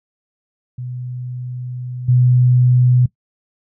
sine tone with level steps, 124.8 Hz, B2, 19 cents sharp, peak -24 / -9 dBFS, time 0.78-3.06 s, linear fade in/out 5 ms, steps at 2.08 s, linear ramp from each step 10 ms, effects noise-tail reverb RT60 0.1 s tail -19 dB re dry

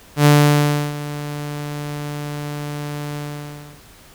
sawtooth tone with ADSR envelope, 146.83 Hz, D3, in tune, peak -4 dBFS, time 0.16-3.83 s, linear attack 95 ms, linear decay 670 ms, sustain -17 dB, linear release 670 ms, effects pink hiss -46 dBFS RMS until 4.14 s

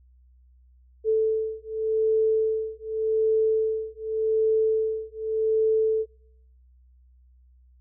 sine beating tone pair, 439.1 / 439.96 Hz, A4 / A4, -4 / 0 cents, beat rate 0.86 Hz, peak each -24 dBFS, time 1.04-6.06 s, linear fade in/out 50 ms, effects noise-tail reverb RT60 0.7 s tail -25 dB re dry + added 62 Hz sine -53 dBFS peak until 7.8 s

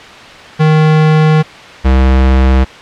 square tone pair in turn, 155.56 / 65.4 Hz, D#3 / C2, 0 / 0 cents, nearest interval octave + minor third, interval 1500 cents, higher first, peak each -6 dBFS, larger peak neither, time 0.59-1.43 / 1.84-2.65 s, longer first, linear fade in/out 20 ms, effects white hiss -31 dBFS RMS until 2.81 s + low-pass 3000 Hz 12 dB/octave

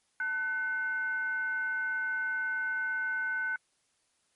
sine tone with frequency modulation, 1508 Hz, F#6, 32 cents sharp, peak -29 dBFS, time 0.2-3.56 s, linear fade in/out 2 ms, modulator 619 Hz, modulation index 0.34, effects white hiss -73 dBFS RMS until 4.35 s + MP3 48 kbps

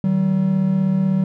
triangle tone pair together, 154.34 / 190.5 Hz, D#3 / G3, -14 / -49 cents, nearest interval major third, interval 365 cents, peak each -20 / -14 dBFS, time 0.04-1.24 s, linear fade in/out 2 ms, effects none

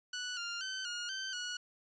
15% pulse tone with pitch steps, 1479 / 1399 / 1533 / 1432 / 1547 / 1459 Hz, F#6 / F6 / G6 / F6 / G6 / F#6, -1 / +3 / -39 / +43 / -23 / -25 cents, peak -31 dBFS, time 0.13-1.57 s, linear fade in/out 5 ms, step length 240 ms, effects resampled to 16000 Hz

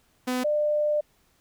sawtooth / sine tone pair in turn, 252 / 598 Hz, B3 / D5, +35 / +31 cents, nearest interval octave + minor third, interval 1496 cents, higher second, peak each -21 dBFS, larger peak neither, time 0.27-0.44 / 0.44-1.01 s, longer second, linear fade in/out 10 ms, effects pink hiss -65 dBFS RMS until 1.4 s

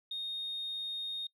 sine tone, 3701 Hz, A#7, 13 cents flat, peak -34 dBFS, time 0.11-1.27 s, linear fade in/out 5 ms, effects noise-tail reverb RT60 0.1 s tail -26 dB re dry + tanh soft clip ceiling -32 dBFS

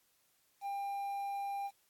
triangle tone with quantisation, 798 Hz, G5, 31 cents sharp, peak -34 dBFS, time 0.61-1.71 s, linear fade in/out 50 ms, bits 10, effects white hiss -73 dBFS RMS until 1.89 s + AAC 64 kbps

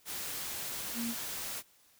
sine tone in noise, 233.1 Hz, A#3, in tune, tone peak -34 dBFS, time 0.94-1.15 s, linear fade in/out 50 ms, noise white, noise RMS -39 dBFS, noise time 0.05-1.63 s, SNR +2 dB, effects white hiss -65 dBFS RMS until 1.99 s

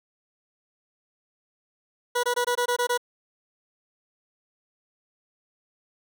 20% pulse tone bursts, 487.2 Hz, B4, 24 cents flat, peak -17 dBFS, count 8, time 2.15-2.977 s, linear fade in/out 10 ms, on 85 ms, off 21 ms, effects none

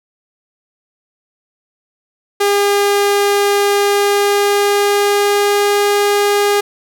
sawtooth tone with pitch glide, 404.8 to 408.3 Hz, G#4 to G#4, -44 to -29 cents, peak -7 dBFS, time 2.4-6.61 s, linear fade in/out 10 ms, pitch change +15 cents, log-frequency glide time 3.71-5.86 s, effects none

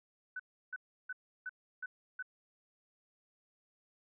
sine tone bursts, 1501 Hz, F#6, 24 cents sharp, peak -38 dBFS, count 6, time 0.36-2.226 s, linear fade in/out 5 ms, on 36 ms, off 330 ms, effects none

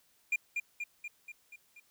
triangle tone with echo, 2408 Hz, D7, 43 cents sharp, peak -25 dBFS, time 0.32-0.36 s, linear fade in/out 5 ms, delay 240 ms, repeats 6, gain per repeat -4 dB, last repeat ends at 1.8 s, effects white hiss -69 dBFS RMS until 1.9 s

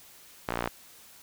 sawtooth tone with band-pass filter, 59 Hz, A#1, 22 cents sharp, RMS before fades -33 dBFS, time 0.48-0.69 s, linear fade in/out 5 ms, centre 1200 Hz, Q 0.71, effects white hiss -53 dBFS RMS until 1.22 s

